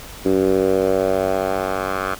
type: tone with band-pass filter sweep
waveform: 10% pulse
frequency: 95 Hz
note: F#2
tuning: 46 cents sharp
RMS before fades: -19 dBFS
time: 0.25-2.15 s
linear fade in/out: 10 ms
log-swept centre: 340 to 1200 Hz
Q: 2.3
effects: added 50 Hz sine -39 dBFS peak until 2.19 s + pink hiss -37 dBFS RMS until 2.19 s